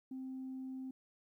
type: tone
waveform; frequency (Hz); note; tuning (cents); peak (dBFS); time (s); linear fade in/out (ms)
sine; 261.6; C4; 0; -40; 0.11-0.91; 5
effects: tanh soft clip ceiling -38 dBFS + 13-bit